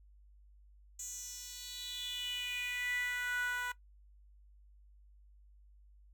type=tone with high-pass filter sweep; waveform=10% pulse; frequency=492.1 Hz; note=B4; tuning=6 cents flat; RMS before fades=-39 dBFS; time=0.99-3.72 s; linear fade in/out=5 ms; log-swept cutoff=6800 to 1200 Hz; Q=5.8; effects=noise-tail reverb RT60 0.1 s tail -17 dB re dry + added 50 Hz sine -58 dBFS peak until 6.13 s